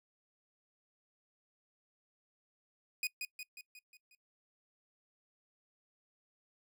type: tone with echo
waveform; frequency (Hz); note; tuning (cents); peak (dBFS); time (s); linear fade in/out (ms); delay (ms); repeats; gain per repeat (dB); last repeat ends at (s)
sawtooth; 2480; D#7; -6; -29; 3.03-3.07; 2; 180; 6; -5; 4.15
effects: noise-tail reverb RT60 0.1 s tail -22 dB re dry